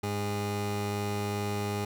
25% pulse tone pair together, 102.43 / 410 Hz, G#2 / G#4, -23 / -22 cents, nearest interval 2 octaves, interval 2401 cents, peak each -28 / -30 dBFS, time 0.03-1.85 s, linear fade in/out 5 ms, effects none

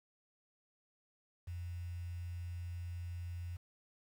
sine tone with quantisation, 87.31 Hz, F2, in tune, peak -40 dBFS, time 1.47-3.57 s, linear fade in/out 10 ms, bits 10, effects none

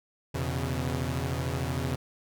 sawtooth tone cluster, 83.1 / 124.2 / 137.4 Hz, E2 / B2 / C#3, +15 / +10 / -15 cents, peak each -29 dBFS, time 0.34-1.96 s, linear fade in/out 10 ms, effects none

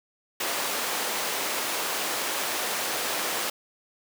pink high-pass noise, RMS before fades -29 dBFS, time 0.4-3.5 s, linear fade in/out 5 ms, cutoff 480 Hz, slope 12 dB/octave, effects none

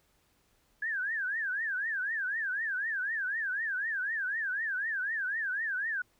sine tone with vibrato, 1659 Hz, G#6, 2 cents flat, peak -30 dBFS, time 0.82-6.02 s, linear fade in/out 5 ms, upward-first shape triangle, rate 4 Hz, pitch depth 230 cents each way, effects pink hiss -70 dBFS RMS until 6.19 s

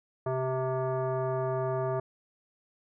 sine tone with frequency modulation, 130.81 Hz, C3, in tune, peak -27 dBFS, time 0.26-2 s, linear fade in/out 5 ms, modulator 521 Hz, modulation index 1.5, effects none

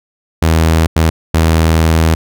sawtooth tone bursts at uneven times, 80.9 Hz, E2, 32 cents flat, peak -4 dBFS, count 3, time 0.42-0.87 / 0.96-1.1 / 1.34-2.15 s, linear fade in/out 5 ms, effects none

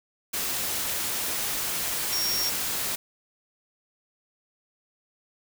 sine tone in noise, 5570 Hz, F8, 5 cents flat, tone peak -26 dBFS, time 2.12-2.5 s, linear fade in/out 10 ms, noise white, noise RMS -29 dBFS, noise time 0.33-2.96 s, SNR 0 dB, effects none

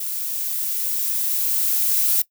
violet noise with level ramp, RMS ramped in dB -27 to -18 dBFS, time 0-2.22 s, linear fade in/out 5 ms, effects noise-tail reverb RT60 0.1 s tail -20 dB re dry

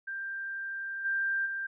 sine tone with level steps, 1583 Hz, G6, 17 cents sharp, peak -34 / -27 / -32 dBFS, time 0.07-1.67 s, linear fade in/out 10 ms, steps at 1.04 / 1.45 s, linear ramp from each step 20 ms, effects none

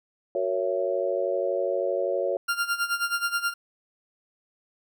sine chord, F# dominant seventh, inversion none, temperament just, 370 / 462.5 / 555 / 666 Hz, F#4 / A#4 / C#5 / E5, 0 / -14 / +2 / +18 cents, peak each -30 / -31 / -26 / -32 dBFS, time 0.35-2.37 s, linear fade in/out 2 ms
40% pulse tone with tremolo, 1396 Hz, F6, 1 cent flat, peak -21 dBFS, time 2.48-3.54 s, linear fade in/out 10 ms, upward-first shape sine, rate 9.4 Hz, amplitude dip 80%
effects none

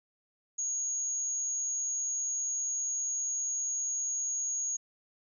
sine tone, 6645 Hz, G#8, in tune, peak -30 dBFS, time 0.58-4.77 s, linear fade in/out 10 ms, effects none

